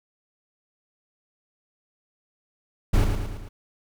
brown noise with echo, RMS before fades -18 dBFS, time 2.93-3.05 s, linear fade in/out 10 ms, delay 110 ms, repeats 4, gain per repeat -5 dB, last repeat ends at 3.49 s, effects none

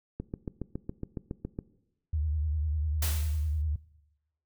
click train, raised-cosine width 3 ms, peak -21 dBFS, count 11, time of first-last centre 0.2-1.589 s, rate 7.2 Hz
sine tone with vibrato, 76.2 Hz, D#2, 36 cents flat, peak -26 dBFS, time 2.13-3.76 s, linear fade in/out 5 ms, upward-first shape sine, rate 10 Hz, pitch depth 83 cents each way
white noise with exponential decay, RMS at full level -31 dBFS, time 3.02-3.62 s, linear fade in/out 5 ms, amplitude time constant 130 ms
effects noise-tail reverb RT60 0.9 s tail -19 dB re dry

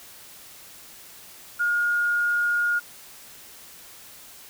sine tone, 1427 Hz, F6, 37 cents sharp, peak -20 dBFS, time 1.59-2.8 s, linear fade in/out 20 ms, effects white hiss -46 dBFS RMS until 4.49 s

